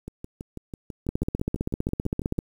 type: two click trains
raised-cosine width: 3 ms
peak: -22 / -12 dBFS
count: 15 / 21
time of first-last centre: 0.08-2.383 / 1.09-2.389 s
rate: 6.08 / 15.4 Hz
effects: 8-bit